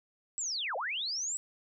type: linear two-way sweep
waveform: sine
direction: down then up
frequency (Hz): 7902 to 471.6 to 7902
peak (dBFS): -32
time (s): 0.38-1.37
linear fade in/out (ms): 0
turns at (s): 0.76
effects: none